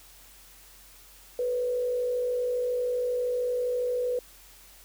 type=tone with frequency modulation; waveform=sine; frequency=493.9 Hz; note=B4; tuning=in tune; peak=-25 dBFS; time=1.39-4.19 s; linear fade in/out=2 ms; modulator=52.7 Hz; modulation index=0.34; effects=added 45 Hz sine -57 dBFS peak until 4.84 s + white hiss -53 dBFS RMS until 4.84 s